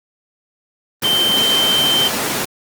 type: tone in noise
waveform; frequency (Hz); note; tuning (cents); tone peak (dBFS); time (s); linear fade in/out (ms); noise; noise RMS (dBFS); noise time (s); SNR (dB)
sine; 3113; G7; -13; -13; 1.04-2.08; 5; pink; -19; 1.02-2.45; +3
effects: high-pass 200 Hz 12 dB/octave + Opus 24 kbps